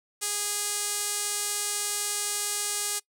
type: tone with band-pass filter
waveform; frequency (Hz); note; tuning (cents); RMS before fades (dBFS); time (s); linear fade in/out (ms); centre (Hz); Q
sawtooth; 411.9; G#4; -14; -30; 0.21-3; 20; 8800; 1.6
effects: noise-tail reverb RT60 0.1 s tail -23 dB re dry